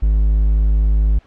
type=tone; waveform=triangle; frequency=52.2 Hz; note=G#1; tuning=10 cents sharp; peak=-9 dBFS; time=0.02-1.19 s; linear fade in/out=10 ms; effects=pink hiss -52 dBFS RMS until 1.26 s + low-pass 3000 Hz 12 dB/octave